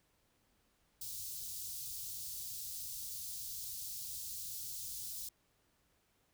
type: band-stop noise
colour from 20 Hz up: white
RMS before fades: -44 dBFS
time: 1.01-5.29 s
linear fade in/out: 5 ms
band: 130 to 4200 Hz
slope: 24 dB/octave
effects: pink hiss -75 dBFS RMS until 6.33 s